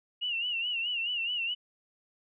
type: tone with vibrato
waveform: sine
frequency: 2828 Hz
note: F7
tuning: 21 cents sharp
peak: -29 dBFS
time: 0.21-1.55 s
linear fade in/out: 20 ms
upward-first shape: sine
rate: 4.7 Hz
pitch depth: 92 cents each way
effects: none